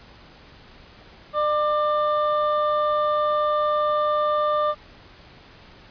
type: tone pair together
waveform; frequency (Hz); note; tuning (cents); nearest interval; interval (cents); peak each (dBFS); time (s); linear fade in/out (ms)
triangle; 600 / 1189; D5 / D6; +37 / +21; octave; 1184; -20; 1.33-4.75; 50
effects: pink hiss -48 dBFS RMS until 5.9 s + resampled to 11025 Hz